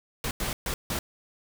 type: noise bursts at uneven times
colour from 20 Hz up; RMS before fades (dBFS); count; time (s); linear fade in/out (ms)
pink; -30; 4; 0.24-0.31 / 0.4-0.53 / 0.66-0.74 / 0.9-0.99; 2
effects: none